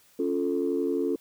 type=chord; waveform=sine; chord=Db augmented; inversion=none; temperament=equal; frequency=277.2 / 349.2 / 440 Hz; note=Db4 / F4 / A4; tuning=0 / 0 / 0 cents; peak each=-28 dBFS; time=0.19-1.16 s; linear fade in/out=5 ms; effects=tanh soft clip ceiling -16 dBFS + white hiss -60 dBFS RMS until 1.2 s